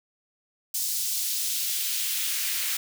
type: noise with high-pass filter sweep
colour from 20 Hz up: white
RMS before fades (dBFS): -28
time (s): 0.74-2.77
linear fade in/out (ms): 5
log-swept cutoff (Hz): 5400 to 1900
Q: 1.1
effects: none

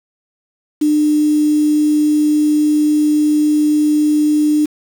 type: tone with quantisation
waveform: sine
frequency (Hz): 300.6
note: D4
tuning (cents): +40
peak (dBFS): -10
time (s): 0.81-4.66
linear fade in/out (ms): 10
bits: 5
effects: none

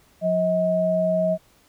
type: tone pair together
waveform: sine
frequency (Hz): 179.1 / 635.8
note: F3 / D#5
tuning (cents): +44 / +37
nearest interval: octave + minor seventh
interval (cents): 2193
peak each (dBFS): -25 / -19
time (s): 0.21-1.38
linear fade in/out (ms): 50
effects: pink hiss -58 dBFS RMS until 1.68 s

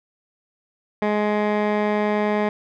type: tone with low-pass filter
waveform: 15% pulse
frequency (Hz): 209.7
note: G#3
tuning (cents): +17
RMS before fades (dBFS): -21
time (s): 1.02-2.49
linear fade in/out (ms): 2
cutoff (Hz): 1900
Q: 1.1
effects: none

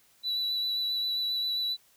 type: tone with vibrato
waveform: sine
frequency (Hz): 3951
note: B7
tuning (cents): 0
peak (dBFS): -25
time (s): 0.23-1.77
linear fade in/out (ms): 50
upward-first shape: sine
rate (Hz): 7.5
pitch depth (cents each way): 15
effects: tanh soft clip ceiling -26 dBFS + white hiss -63 dBFS RMS until 1.96 s

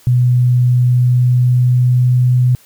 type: tone with pitch glide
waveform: sine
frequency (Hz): 123.9 to 125.19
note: B2 to B2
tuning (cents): +6 to +24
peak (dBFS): -8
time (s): 0.07-2.55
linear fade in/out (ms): 0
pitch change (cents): +18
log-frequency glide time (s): 0.83-2.41
effects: white hiss -47 dBFS RMS until 2.65 s

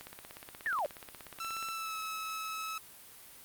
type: click train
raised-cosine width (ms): 0.3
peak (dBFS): -30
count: 29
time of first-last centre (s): 0.01-1.687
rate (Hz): 16.7
type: linear sweep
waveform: sine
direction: down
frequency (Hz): 1864.7 to 523.3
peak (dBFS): -30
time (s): 0.66-0.86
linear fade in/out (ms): 0
type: tone with pitch glide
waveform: sawtooth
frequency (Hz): 1333 to 1295.1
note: E6 to E6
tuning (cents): +19 to -31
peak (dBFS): -33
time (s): 1.4-2.78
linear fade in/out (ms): 2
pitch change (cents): -50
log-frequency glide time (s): 1.7-1.97
effects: white hiss -53 dBFS RMS until 3.44 s + Opus 48 kbps

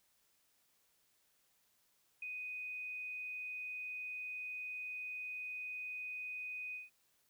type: tone with ADSR envelope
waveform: sine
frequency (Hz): 2494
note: D#7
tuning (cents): +3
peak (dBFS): -39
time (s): 2.22-6.9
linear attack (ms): 5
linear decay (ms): 4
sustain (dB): -2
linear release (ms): 160
effects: white hiss -75 dBFS RMS until 7.29 s

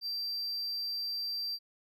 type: tone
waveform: triangle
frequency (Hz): 4700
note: D8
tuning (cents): +1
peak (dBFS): -32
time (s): 0.01-1.59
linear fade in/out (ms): 50
effects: none

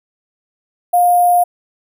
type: tone with sample-and-hold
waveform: sine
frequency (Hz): 708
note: F5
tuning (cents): +23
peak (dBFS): -8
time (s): 0.93-1.44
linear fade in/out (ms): 10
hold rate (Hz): 11025
effects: none

